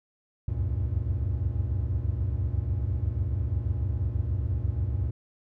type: tone cluster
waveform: triangle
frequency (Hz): 66.4 / 74.5 / 90.6 / 96.8 / 117.2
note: C2 / D2 / F#2 / G2 / A#2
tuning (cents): +26 / +25 / -36 / -21 / +10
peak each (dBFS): -30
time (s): 0.48-5.11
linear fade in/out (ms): 5
effects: none